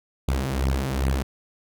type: beating tone pair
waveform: sawtooth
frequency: 65.41 / 67.91 Hz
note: C2 / C#2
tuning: 0 / -35 cents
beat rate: 2.5 Hz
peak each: -21 dBFS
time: 0.28-1.23 s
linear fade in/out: 5 ms
effects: none